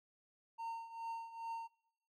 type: tone with tremolo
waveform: triangle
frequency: 915 Hz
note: A#5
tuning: 32 cents flat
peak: -37 dBFS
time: 0.58-1.68 s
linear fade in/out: 20 ms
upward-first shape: triangle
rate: 2.4 Hz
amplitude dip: 80%
effects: noise-tail reverb RT60 0.7 s tail -21 dB re dry